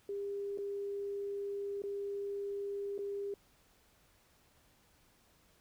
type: tone with dropouts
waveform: sine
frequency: 401.5 Hz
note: G4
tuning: 41 cents sharp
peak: -36 dBFS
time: 0.09-3.34 s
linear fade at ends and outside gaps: 2 ms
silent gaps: 0.576-0.585 / 1.82-1.837 / 2.98-2.989 s
effects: pink hiss -68 dBFS RMS until 5.6 s